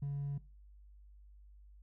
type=tone with hard clipping; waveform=sine; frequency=141.4 Hz; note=C#3; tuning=35 cents sharp; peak=-35 dBFS; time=0.02-0.38 s; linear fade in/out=5 ms; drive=1 dB; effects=noise-tail reverb RT60 0.3 s tail -19 dB re dry + added 50 Hz sine -55 dBFS peak until 1.82 s